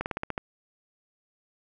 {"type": "slowing click train", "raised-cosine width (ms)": 0.5, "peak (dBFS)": -15, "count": 7, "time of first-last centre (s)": [0.01, 0.379], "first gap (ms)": 49, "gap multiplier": 1.09, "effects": []}